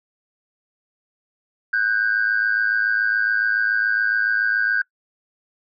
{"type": "tone pair together", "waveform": "sine", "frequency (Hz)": [1492.9, 1600], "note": ["F#6", "G6"], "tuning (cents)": [15, 35], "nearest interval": "minor second", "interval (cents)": 120, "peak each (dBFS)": -19, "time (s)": [1.73, 4.82], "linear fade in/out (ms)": 5, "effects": ["noise-tail reverb RT60 0.1 s tail -24 dB re dry", "tanh soft clip ceiling -11 dBFS"]}